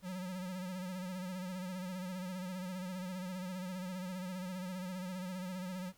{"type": "tone with vibrato", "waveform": "square", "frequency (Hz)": 183.9, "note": "F#3", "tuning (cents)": -10, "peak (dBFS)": -40, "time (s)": [0.02, 5.93], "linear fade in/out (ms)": 50, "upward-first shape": "sine", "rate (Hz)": 15, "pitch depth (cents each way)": 58, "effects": ["pink hiss -67 dBFS RMS until 5.97 s"]}